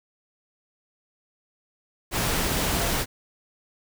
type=tone in noise; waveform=sine; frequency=683 Hz; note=F5; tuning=39 cents flat; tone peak=-34 dBFS; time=2.71-2.93 s; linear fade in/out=50 ms; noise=pink; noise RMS=-25 dBFS; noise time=2.11-3.06 s; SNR=-12 dB; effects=none